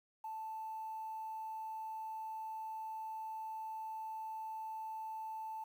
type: tone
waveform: sine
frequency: 880 Hz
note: A5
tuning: in tune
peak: -40 dBFS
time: 0.24-5.64 s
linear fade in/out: 5 ms
effects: tanh soft clip ceiling -37 dBFS + 11-bit